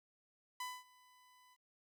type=tone with ADSR envelope; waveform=sawtooth; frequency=1000 Hz; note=B5; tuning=21 cents sharp; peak=-36 dBFS; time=0.6-1.57 s; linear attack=4 ms; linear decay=230 ms; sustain=-24 dB; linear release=43 ms; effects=13-bit